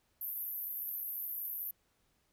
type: band-pass noise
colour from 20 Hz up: pink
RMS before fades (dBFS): -40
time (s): 0.21-1.71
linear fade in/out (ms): 2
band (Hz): 12000 to 14000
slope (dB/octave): 96
effects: pink hiss -75 dBFS RMS until 2.32 s